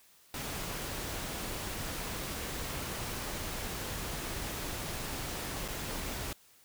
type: noise with dropouts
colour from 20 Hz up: pink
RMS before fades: -38 dBFS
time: 0.34-6.33 s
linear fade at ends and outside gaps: 2 ms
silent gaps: 5.68-5.684 s
effects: white hiss -62 dBFS RMS until 6.64 s